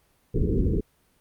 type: low-pass noise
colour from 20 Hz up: pink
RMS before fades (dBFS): -23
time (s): 0.34-0.81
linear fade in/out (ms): 10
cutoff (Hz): 470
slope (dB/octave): 96
effects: pink hiss -65 dBFS RMS until 1.2 s + Opus 32 kbps